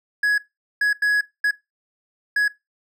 triangle tone bursts at uneven times, 1675 Hz, G#6, 14 cents sharp, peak -14 dBFS, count 5, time 0.23-0.38 / 0.81-0.93 / 1.02-1.21 / 1.44-1.51 / 2.36-2.48 s, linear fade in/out 5 ms, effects noise-tail reverb RT60 0.2 s tail -19 dB re dry

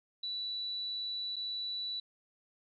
sine tone with dropouts, 3951 Hz, B7, in tune, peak -35 dBFS, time 0.23-2 s, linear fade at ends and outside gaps 5 ms, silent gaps 1.359-1.364 s, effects none

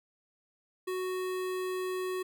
square tone with notch filter, 370 Hz, F#4, in tune, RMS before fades -34 dBFS, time 0.87-2.23 s, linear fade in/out 10 ms, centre 5700 Hz, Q 1.9, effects none

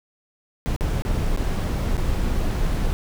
brown noise with dropouts, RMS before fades -22 dBFS, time 0.66-2.93 s, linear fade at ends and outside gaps 0 ms, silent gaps 0.763-0.809 / 1.021-1.05 / 1.363-1.374 / 1.968-1.978 s, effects none

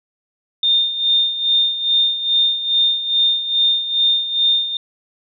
sine tone with tremolo, 3631 Hz, A#7, 46 cents flat, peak -11 dBFS, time 0.63-4.77 s, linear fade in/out 2 ms, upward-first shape sine, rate 2.4 Hz, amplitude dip 70%, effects none

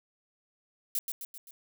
violet noise with echo, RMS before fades -30 dBFS, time 0.95-0.99 s, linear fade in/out 2 ms, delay 130 ms, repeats 4, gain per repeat -5 dB, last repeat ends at 1.51 s, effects none

